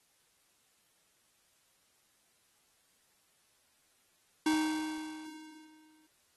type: tone with exponential decay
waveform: square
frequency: 311.1 Hz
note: D#4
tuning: in tune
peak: -26 dBFS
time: 4.46-6.07 s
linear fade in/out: 5 ms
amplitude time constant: 350 ms
effects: white hiss -71 dBFS RMS until 6.36 s + AAC 32 kbps